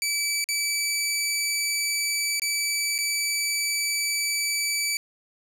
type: tone with dropouts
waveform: 15% pulse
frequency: 2305 Hz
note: D7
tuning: 33 cents flat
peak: -17 dBFS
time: 0.02-4.97 s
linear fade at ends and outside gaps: 1 ms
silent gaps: 0.442-0.488 / 2.397-2.419 / 2.981-2.987 s
effects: none